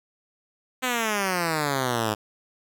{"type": "exponential sweep", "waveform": "5% pulse", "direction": "down", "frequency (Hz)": [260, 103.83], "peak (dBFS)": -12, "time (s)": [0.82, 2.15], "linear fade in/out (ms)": 20, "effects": []}